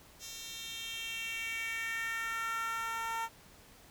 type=tone with high-pass filter sweep; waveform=10% pulse; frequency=454.9 Hz; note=A#4; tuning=42 cents flat; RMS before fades=-38 dBFS; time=0.19-3.29 s; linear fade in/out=50 ms; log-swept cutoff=4700 to 920 Hz; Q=3.5; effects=pink hiss -58 dBFS RMS until 3.9 s